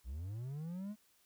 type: linear sweep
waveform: triangle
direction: up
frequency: 55 to 216.4 Hz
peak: -38 dBFS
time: 0.04-0.96 s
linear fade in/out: 50 ms
effects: white hiss -71 dBFS RMS until 1.25 s